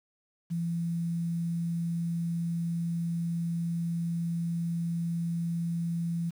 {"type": "tone with quantisation", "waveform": "sine", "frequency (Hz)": 168.9, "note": "E3", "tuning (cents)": 42, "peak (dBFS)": -28, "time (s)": [0.5, 6.31], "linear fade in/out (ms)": 20, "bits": 9, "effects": []}